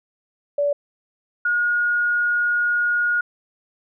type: tone pair in turn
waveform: sine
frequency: 576 / 1438.1 Hz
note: D5 / F#6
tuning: -34 / -50 cents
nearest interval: octave + major third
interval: 1584 cents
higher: second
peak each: -17 dBFS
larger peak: neither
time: 0.58-0.73 / 1.45-3.21 s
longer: second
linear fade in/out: 5 ms
effects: none